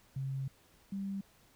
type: tone pair in turn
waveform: sine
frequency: 134.8 / 196.39 Hz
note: C#3 / G3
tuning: -48 / +3 cents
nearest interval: perfect fifth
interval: 651 cents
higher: second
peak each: -34 / -35 dBFS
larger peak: first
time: 0.16-0.48 / 0.92-1.21 s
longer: first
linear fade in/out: 5 ms
effects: pink hiss -65 dBFS RMS until 1.55 s